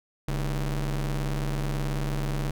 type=ring-modulated tone; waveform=45% pulse; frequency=87.31 Hz; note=F2; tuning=in tune; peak=-23 dBFS; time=0.28-2.51 s; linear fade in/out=5 ms; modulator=52.9 Hz; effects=none